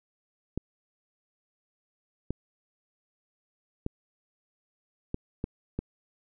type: clicks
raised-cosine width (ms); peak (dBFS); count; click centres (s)
3; -17; 6; 0.576 / 2.306 / 3.864 / 5.144 / 5.441 / 5.79
effects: none